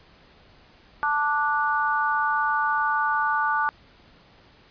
sine chord, D major, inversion second, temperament just, 881 / 1174.7 / 1468.3 Hz, A5 / D6 / F#6, +2 / 0 / -14 cents, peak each -25 dBFS, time 1.03-3.69 s, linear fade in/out 0 ms, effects pink hiss -54 dBFS RMS until 4.7 s + resampled to 11025 Hz

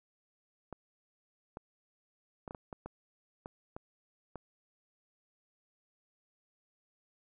clicks, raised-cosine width 1 ms, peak -28 dBFS, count 10, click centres 0.727 / 1.571 / 2.478 / 2.509 / 2.548 / 2.728 / 2.86 / 3.459 / 3.765 / 4.357 s, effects none

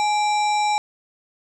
harmonic tone with a mistuned harmonic, 783 Hz, G5, 2 cents flat, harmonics 1 / 3 / 5 / 7 / 9 / 10, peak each -18 / -28 / -32 / -35 / -37 / -38 dBFS, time 0-0.78 s, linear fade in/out 0 ms, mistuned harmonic 1, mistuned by +120 cents, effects 9-bit

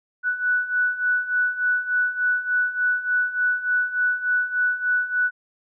sine beating tone pair, 1480 / 1483.4 Hz, F#6 / F#6, 0 / +4 cents, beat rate 3.4 Hz, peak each -25 / -21 dBFS, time 0.23-5.31 s, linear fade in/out 50 ms, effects none

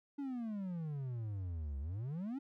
triangle exponential two-way sweep, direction down then up, 289.6 to 67 to 287.4 Hz, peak -36 dBFS, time 0.18-2.39 s, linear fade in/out 10 ms, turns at 1.79 s, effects none

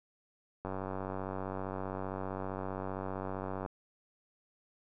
click train, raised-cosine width 1 ms, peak -24 dBFS, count 288, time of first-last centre 0.65-3.662 s, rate 95.3 Hz, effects none

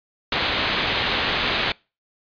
white low-pass noise, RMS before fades -23 dBFS, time 0.32-1.72 s, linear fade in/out 2 ms, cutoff 4100 Hz, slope 48 dB/octave, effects noise-tail reverb RT60 0.3 s tail -25 dB re dry + resampled to 11025 Hz

